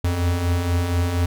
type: beating tone pair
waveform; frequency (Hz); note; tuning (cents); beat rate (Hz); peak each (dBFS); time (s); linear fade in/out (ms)
square; 83.7 / 87.9; E2 / F2; +27 / +12; 4.2; -28 / -20; 0.04-1.26; 5
effects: none